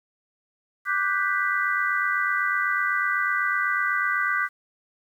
sine chord, G major seventh, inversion second, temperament equal, 1174.7 / 1480 / 1568 / 1975.5 Hz, D6 / F#6 / G6 / B6, 0 / 0 / 0 / 0 cents, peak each -27 dBFS, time 0.85-4.49 s, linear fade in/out 50 ms, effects 9-bit

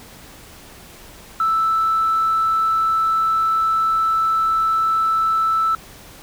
sine tone, 1318.5 Hz, E6, in tune, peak -14 dBFS, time 1.4-5.75 s, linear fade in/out 2 ms, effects tanh soft clip ceiling -11 dBFS + pink hiss -42 dBFS RMS until 6.22 s

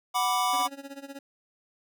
square chord, B minor, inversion second, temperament equal, 740 / 987.8 / 1174.7 Hz, F#5 / B5 / D6, 0 / 0 / 0 cents, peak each -29 dBFS, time 0.14-0.68 s, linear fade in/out 20 ms
25% pulse tone with tremolo, 277.2 Hz, C#4, in tune, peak -33 dBFS, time 0.53-1.19 s, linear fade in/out 2 ms, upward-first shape sine, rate 16 Hz, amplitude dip 85%
effects none

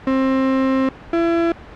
35% pulse tone pair in turn, 264.8 / 336 Hz, C4 / E4, +21 / +33 cents, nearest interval major third, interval 412 cents, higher second, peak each -13 / -13 dBFS, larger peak neither, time 0.07-0.89 / 1.13-1.52 s, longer first, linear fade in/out 2 ms, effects pink hiss -38 dBFS RMS until 1.75 s + low-pass 2000 Hz 12 dB/octave

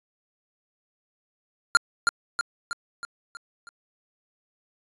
square tone with echo, 1396.9 Hz, F6, in tune, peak -13 dBFS, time 1.75-1.77 s, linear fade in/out 0 ms, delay 320 ms, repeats 6, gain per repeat -5 dB, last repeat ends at 3.69 s, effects resampled to 24000 Hz

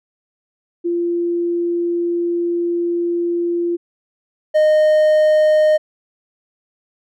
sine / triangle tone pair in turn, 344.7 / 615.5 Hz, F4 / D#5, -23 / -19 cents, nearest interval minor seventh, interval 1004 cents, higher second, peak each -16 / -8 dBFS, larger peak second, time 0.84-3.77 / 4.54-5.78 s, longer first, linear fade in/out 20 ms, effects none

